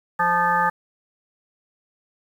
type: harmonic tone with a mistuned harmonic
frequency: 174.61 Hz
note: F3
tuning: in tune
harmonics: 1 / 3 / 5 / 7 / 9 / 10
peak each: -32 / -31 / -20 / -22 / -28 / -25 dBFS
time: 0.19-0.7 s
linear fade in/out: 10 ms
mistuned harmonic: 9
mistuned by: -24 cents
effects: 8-bit